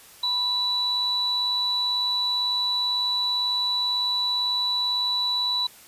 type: tone pair together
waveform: sine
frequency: 987.8 / 3949 Hz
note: B5 / B7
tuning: 0 / -1 cents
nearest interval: 2 octaves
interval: 2399 cents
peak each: -32 / -22 dBFS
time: 0.23-5.67 s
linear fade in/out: 5 ms
effects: white hiss -49 dBFS RMS until 5.87 s + resampled to 32000 Hz